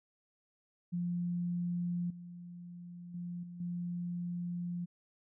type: tone with level steps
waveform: sine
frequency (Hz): 174.9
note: F3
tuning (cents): +3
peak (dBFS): -32 / -45 / -38 / -44 / -35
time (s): 0.92-4.86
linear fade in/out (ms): 20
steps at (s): 2.1 / 3.14 / 3.43 / 3.6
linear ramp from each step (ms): 5
effects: none